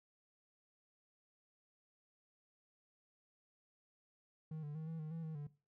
triangle tone with pitch steps, 157.1 / 147.2 / 157.9 / 162.7 / 154.8 / 164.4 / 158.3 / 146 Hz, D#3 / D3 / D#3 / E3 / D#3 / E3 / D#3 / D3, +17 / +4 / +26 / -22 / -9 / -4 / +30 / -10 cents, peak -40 dBFS, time 4.51-5.47 s, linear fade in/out 5 ms, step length 120 ms, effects noise-tail reverb RT60 0.3 s tail -17 dB re dry

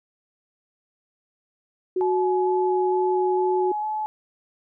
sine tone, 368.5 Hz, F#4, 7 cents flat, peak -20 dBFS, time 1.96-3.72 s, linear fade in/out 5 ms
sine tone with vibrato, 851 Hz, G#5, 42 cents sharp, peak -24 dBFS, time 2.01-4.06 s, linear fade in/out 0 ms, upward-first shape square, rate 2.2 Hz, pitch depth 14 cents each way
effects none

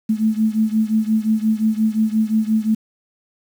sine beating tone pair, 216.6 / 222.3 Hz, A3 / A3, -27 / +18 cents, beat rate 5.7 Hz, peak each -17 / -19 dBFS, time 0.09-2.75 s, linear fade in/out 10 ms, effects 7-bit

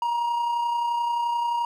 triangle tone with amplitude modulation, 946 Hz, A#5, 25 cents sharp, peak -19 dBFS, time 0.02-1.65 s, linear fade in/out 2 ms, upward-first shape sine, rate 31.5 Hz, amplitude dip 35%, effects none

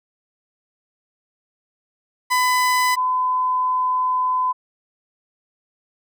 30% pulse / sine tone pair in turn, 1003 / 1012.9 Hz, B5 / B5, +26 / +43 cents, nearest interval unison, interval 17 cents, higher second, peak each -13 / -17 dBFS, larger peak first, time 2.3-2.96 / 2.96-4.53 s, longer second, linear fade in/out 20 ms, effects none

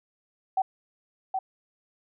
sine tone with echo, 762 Hz, G5, 49 cents flat, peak -21 dBFS, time 0.57-0.62 s, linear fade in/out 5 ms, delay 770 ms, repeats 1, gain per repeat -4 dB, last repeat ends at 1.39 s, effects none

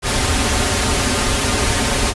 pink noise with comb filter, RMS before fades -17 dBFS, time 0.02-2.14 s, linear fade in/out 50 ms, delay 6.1 ms, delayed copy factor -0.7, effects resampled to 24000 Hz

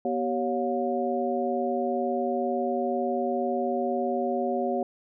sine tone cluster, 243.6 / 385.8 / 556 / 714 Hz, B3 / G4 / C#5 / F5, -24 / -28 / +5 / +38 cents, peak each -30 dBFS, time 0.05-4.83 s, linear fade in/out 2 ms, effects none

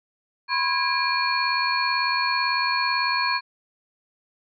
sine tone cluster, 992 / 1070 / 1640 / 2400 / 4335 Hz, B5 / C6 / G#6 / D7 / C#8, +7 / +38 / -22 / +37 / -39 cents, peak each -27 dBFS, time 0.48-3.41 s, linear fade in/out 50 ms, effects none

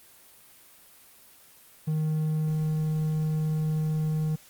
triangle tone, 155.56 Hz, D#3, in tune, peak -22 dBFS, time 1.87-4.36 s, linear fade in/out 10 ms, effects white hiss -54 dBFS RMS until 4.49 s + Opus 32 kbps

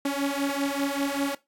sawtooth beating tone pair, 277.2 / 282.3 Hz, C#4 / C#4, 0 / +32 cents, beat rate 5.1 Hz, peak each -24 dBFS, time 0.05-1.35 s, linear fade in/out 5 ms, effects noise-tail reverb RT60 0.2 s tail -19 dB re dry + AAC 64 kbps

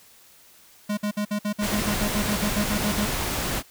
square tone bursts, 207.7 Hz, G#3, in tune, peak -24 dBFS, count 16, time 0.89-3.059 s, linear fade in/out 10 ms, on 84 ms, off 55 ms
pink noise, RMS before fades -27 dBFS, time 1.6-3.63 s, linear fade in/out 50 ms
effects white hiss -53 dBFS RMS until 3.7 s

